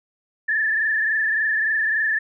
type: tone with frequency modulation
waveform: sine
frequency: 1752 Hz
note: A6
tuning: 8 cents flat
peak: -18 dBFS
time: 0.48-2.19 s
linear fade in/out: 10 ms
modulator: 23.5 Hz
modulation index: 2.5
effects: none